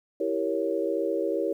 sine chord, E diminished seventh, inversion none, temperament equal, 329.6 / 392 / 466.2 / 554.4 Hz, E4 / G4 / Bb4 / Db5, 0 / 0 / 0 / 0 cents, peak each -30 dBFS, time 0.2-1.53 s, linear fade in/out 5 ms, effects 10-bit

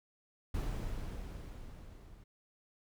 brown noise with level ramp, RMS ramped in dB -35 to -55 dBFS, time 0.54-2.24 s, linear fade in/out 5 ms, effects none

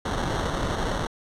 pink noise with sample-and-hold, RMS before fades -27 dBFS, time 0.05-1.07 s, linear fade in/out 5 ms, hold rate 2450 Hz, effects low-pass 7000 Hz 12 dB/octave

